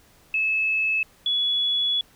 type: tone pair in turn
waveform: sine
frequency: 2600 / 3393 Hz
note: E7 / G#7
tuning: -24 / +36 cents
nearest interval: perfect fourth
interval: 460 cents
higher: second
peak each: -20 dBFS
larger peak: neither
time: 0.34-1.03 / 1.26-2.01 s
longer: second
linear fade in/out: 2 ms
effects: pink hiss -56 dBFS RMS until 2.15 s